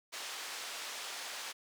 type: band-pass noise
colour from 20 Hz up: white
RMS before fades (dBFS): -43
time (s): 0.12-1.53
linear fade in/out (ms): 20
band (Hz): 540 to 5700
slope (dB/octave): 12
effects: none